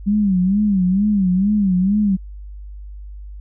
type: tone with vibrato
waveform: sine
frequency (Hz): 195.4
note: G3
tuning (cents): -5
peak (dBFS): -13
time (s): 0.06-2.17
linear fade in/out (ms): 20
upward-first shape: sine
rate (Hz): 2.2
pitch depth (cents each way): 140
effects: added 50 Hz sine -31 dBFS peak until 3.4 s